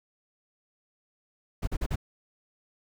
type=noise bursts; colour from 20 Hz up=brown; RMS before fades=-28 dBFS; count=4; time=1.62-1.959 s; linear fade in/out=10 ms; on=54 ms; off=41 ms; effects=none